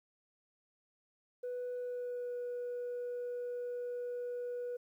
sine tone with pitch glide, 493.9 to 487.9 Hz, B4 to B4, 0 to -21 cents, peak -35 dBFS, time 1.43-4.77 s, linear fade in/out 10 ms, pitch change -21 cents, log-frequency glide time 1.74-2.35 s, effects tanh soft clip ceiling -35 dBFS + 12-bit

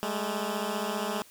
10% pulse beating tone pair, 202.1 / 217.1 Hz, G#3 / A3, -47 / -23 cents, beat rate 15 Hz, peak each -24 dBFS, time 0.03-1.22 s, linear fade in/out 0 ms, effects white hiss -55 dBFS RMS until 1.3 s

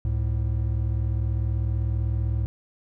triangle tone pair together, 68 / 108.15 Hz, C#2 / A2, -33 / -29 cents, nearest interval minor sixth, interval 804 cents, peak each -23 dBFS, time 0.05-2.46 s, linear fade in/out 0 ms, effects none

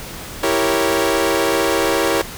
sawtooth chord, E diminished seventh, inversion none, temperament equal, 329.6 / 392 / 466.2 / 554.4 Hz, E4 / G4 / Bb4 / Db5, 0 / 0 / 0 / 0 cents, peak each -17 dBFS, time 0.43-2.22 s, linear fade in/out 5 ms, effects pink hiss -32 dBFS RMS until 2.37 s

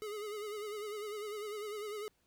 square tone with vibrato, 420 Hz, G#4, 19 cents sharp, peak -40 dBFS, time 0.02-2.08 s, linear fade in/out 0 ms, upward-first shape sine, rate 10 Hz, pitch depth 57 cents each way, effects pink hiss -75 dBFS RMS until 2.26 s

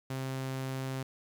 sawtooth tone, 132.3 Hz, C3, 20 cents sharp, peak -30 dBFS, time 0.1-1.03 s, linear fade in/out 5 ms, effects 11-bit

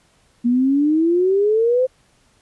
sine exponential sweep, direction up, 235.4 to 523 Hz, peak -13 dBFS, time 0.44-1.87 s, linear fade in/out 20 ms, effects pink hiss -58 dBFS RMS until 2.41 s + resampled to 24000 Hz

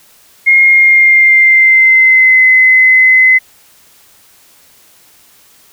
sine tone with pitch glide, 2140 to 2040 Hz, C7 to C7, +38 to -44 cents, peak -3 dBFS, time 0.46-3.39 s, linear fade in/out 20 ms, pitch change -82 cents, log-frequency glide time 0.63-2.45 s, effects white hiss -45 dBFS RMS until 5.72 s

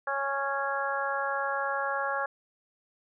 harmonic tone, 276.5 Hz, C#4, 4 cents flat, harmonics 2 / 3 / 4 / 5 / 6, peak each -34 / -34 / -34 / -34 / -34 dBFS, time 0.07-2.26 s, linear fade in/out 5 ms, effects none

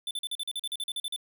square tone bursts, 3525 Hz, A7, 2 cents sharp, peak -31 dBFS, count 14, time 0.07-1.162 s, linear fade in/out 2 ms, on 39 ms, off 42 ms, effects none

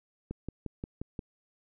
click train, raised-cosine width 3 ms, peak -23 dBFS, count 6, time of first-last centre 0.31-1.192 s, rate 5.67 Hz, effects none

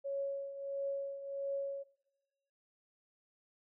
sine tone with tremolo, 554.4 Hz, C#5, in tune, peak -33 dBFS, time 0.04-1.84 s, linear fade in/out 20 ms, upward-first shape triangle, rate 1.5 Hz, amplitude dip 70%, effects noise-tail reverb RT60 1.0 s tail -20 dB re dry

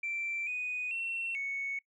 sine tone with pitch steps, 2346 / 2485 / 2711 / 2216 Hz, D7 / D#7 / E7 / C#7, -2 / -3 / +48 / -1 cents, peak -32 dBFS, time 0.03-1.79 s, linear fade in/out 5 ms, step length 440 ms, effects noise-tail reverb RT60 0.1 s tail -24 dB re dry + tanh soft clip ceiling -28 dBFS

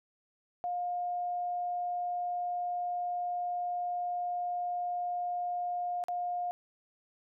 sine tone with dropouts, 710 Hz, F5, 28 cents sharp, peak -31 dBFS, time 0.64-6.51 s, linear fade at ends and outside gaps 0 ms, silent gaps 6.039-6.084 s, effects none

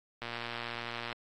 click train, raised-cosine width 0.3 ms, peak -22 dBFS, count 108, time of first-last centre 0.22-1.127 s, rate 118 Hz, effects AAC 48 kbps

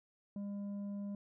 sine tone with tanh clipping, 201.7 Hz, G3, 50 cents sharp, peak -40 dBFS, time 0.36-1.15 s, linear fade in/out 2 ms, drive 6 dB, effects none

